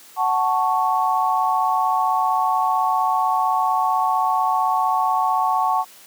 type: chord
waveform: sine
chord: F# minor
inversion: none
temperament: equal with one note detuned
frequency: 744.3 / 880 / 1108.7 Hz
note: F#5 / A5 / C#6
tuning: +10 / 0 / 0 cents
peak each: -21 dBFS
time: 0.16-5.85 s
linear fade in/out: 50 ms
effects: white hiss -46 dBFS RMS until 6.06 s + high-pass 200 Hz 12 dB/octave